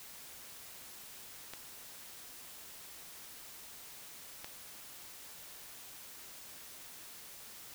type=clicks; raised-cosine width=0.2 ms; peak=-25 dBFS; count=2; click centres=1.536 / 4.445 s; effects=white hiss -51 dBFS RMS until 7.74 s